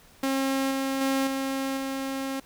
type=tone with level steps; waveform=sawtooth; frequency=269.3 Hz; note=C#4; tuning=50 cents flat; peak=-20 / -22 / -19 / -23 / -25 dBFS; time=0.23-2.4 s; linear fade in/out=5 ms; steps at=0.71 / 1.01 / 1.27 / 1.77 s; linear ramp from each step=2 ms; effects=pink hiss -55 dBFS RMS until 2.45 s